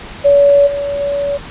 sine tone with level steps, 568 Hz, C#5, 42 cents sharp, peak -5 / -16 / -14 dBFS, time 0.24-1.38 s, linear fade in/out 20 ms, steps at 0.66 / 0.99 s, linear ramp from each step 20 ms, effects pink hiss -31 dBFS RMS until 1.5 s + resampled to 8000 Hz

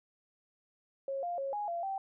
sine tone with pitch steps, 545 / 699 / 547 / 829 / 685 / 777 Hz, C#5 / F5 / C#5 / G#5 / F5 / G5, -29 / +1 / -23 / -3 / -34 / -16 cents, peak -33 dBFS, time 1.08-1.98 s, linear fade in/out 2 ms, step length 150 ms, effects none

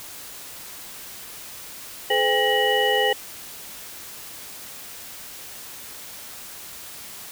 sine tone cluster, 426.1 / 510 / 804 / 1897 / 2946 Hz, G#4 / C5 / G5 / A#6 / F#7, +44 / -44 / +44 / +30 / -8 cents, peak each -24 dBFS, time 2.1-3.13 s, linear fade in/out 5 ms, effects white hiss -39 dBFS RMS until 7.31 s

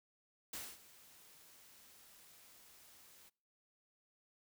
white noise with ADSR envelope, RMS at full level -44 dBFS, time 0.53-3.3 s, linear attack 4 ms, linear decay 240 ms, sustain -18 dB, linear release 19 ms, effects noise-tail reverb RT60 0.5 s tail -26 dB re dry

